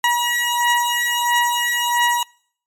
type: beating tone pair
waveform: 20% pulse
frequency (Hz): 959 / 960.5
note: A#5 / B5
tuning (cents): +49 / -48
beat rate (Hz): 1.5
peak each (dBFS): -14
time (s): 0.04-2.23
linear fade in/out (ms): 2
effects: noise-tail reverb RT60 0.6 s tail -26 dB re dry + MP3 64 kbps